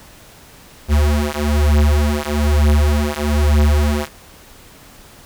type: beating tone pair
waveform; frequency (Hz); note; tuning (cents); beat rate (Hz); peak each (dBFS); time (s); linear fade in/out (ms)
square; 73.42 / 74.52; D2 / D2; 0 / +26; 1.1; -16; 0.88-4.09; 50
effects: pink hiss -43 dBFS RMS until 5.25 s